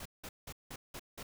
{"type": "noise bursts", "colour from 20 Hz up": "pink", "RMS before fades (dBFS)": -45, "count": 6, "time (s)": [0, 1.23], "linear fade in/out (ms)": 5, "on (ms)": 55, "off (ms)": 180, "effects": []}